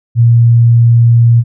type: tone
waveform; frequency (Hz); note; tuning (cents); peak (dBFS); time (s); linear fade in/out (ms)
sine; 117.5; A#2; +14; -3; 0.15-1.44; 50
effects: none